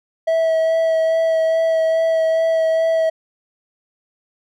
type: tone with vibrato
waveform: triangle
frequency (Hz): 649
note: E5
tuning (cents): -27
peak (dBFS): -12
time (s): 0.27-3.1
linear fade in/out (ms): 10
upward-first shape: sine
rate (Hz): 2.4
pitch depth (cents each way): 13
effects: none